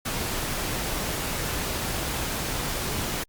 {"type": "noise", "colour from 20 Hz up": "pink", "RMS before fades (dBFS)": -29, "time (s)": [0.05, 3.24], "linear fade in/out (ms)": 10, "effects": ["Opus 48 kbps"]}